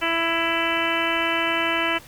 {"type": "harmonic tone with a mistuned harmonic", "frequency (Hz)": 332, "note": "E4", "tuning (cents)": 12, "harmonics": [1, 2, 3, 4, 5, 6, 7, 8, 9], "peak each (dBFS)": [-29, -29, -29, -29, -29, -29, -29, -29, -29], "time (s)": [0.01, 1.99], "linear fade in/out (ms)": 20, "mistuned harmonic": 9, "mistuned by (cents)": 17, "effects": ["pink hiss -46 dBFS RMS until 2.07 s"]}